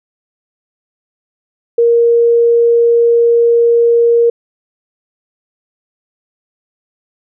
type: tone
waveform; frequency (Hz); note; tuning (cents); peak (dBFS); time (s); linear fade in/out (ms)
sine; 468.7; A#4; +9; -6; 1.78-4.3; 5
effects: none